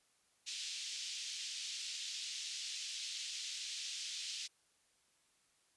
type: band-pass noise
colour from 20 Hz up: pink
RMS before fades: -44 dBFS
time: 0.46-4.48 s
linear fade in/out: 20 ms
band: 3000 to 6900 Hz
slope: 24 dB/octave
effects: white hiss -74 dBFS RMS until 5.76 s + resampled to 24000 Hz

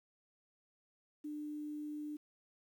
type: tone with quantisation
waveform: sine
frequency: 298.8 Hz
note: D4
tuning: 30 cents sharp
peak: -40 dBFS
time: 1.24-2.17 s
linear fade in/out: 10 ms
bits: 11
effects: none

